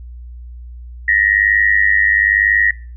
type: tone with amplitude modulation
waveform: sine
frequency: 1887 Hz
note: A#6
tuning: 21 cents sharp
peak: -6 dBFS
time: 1.08-2.71 s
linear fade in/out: 5 ms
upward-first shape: sine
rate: 101 Hz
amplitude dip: 90%
effects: noise-tail reverb RT60 0.4 s tail -23 dB re dry + added 60 Hz sine -30 dBFS peak until 2.96 s